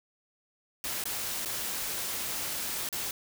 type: noise with dropouts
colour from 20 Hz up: white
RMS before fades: -34 dBFS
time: 0.84-3.11 s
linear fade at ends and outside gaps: 1 ms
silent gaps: 1.039-1.055 / 1.45-1.457 / 2.889-2.927 s
effects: none